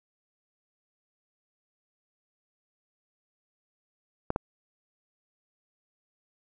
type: clicks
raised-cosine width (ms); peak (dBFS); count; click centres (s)
1; -13; 2; 4.304 / 4.361
effects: none